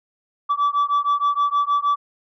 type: beating tone pair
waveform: sine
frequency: 1151 / 1157.4 Hz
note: D6 / D6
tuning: -35 / -26 cents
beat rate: 6.4 Hz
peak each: -18 dBFS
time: 0.49-1.96 s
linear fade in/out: 20 ms
effects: tanh soft clip ceiling -14 dBFS